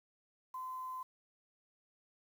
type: tone with quantisation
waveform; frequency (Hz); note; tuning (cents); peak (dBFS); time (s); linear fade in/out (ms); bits
sine; 1027; C6; -33; -40; 0.54-1.03; 5; 10
effects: none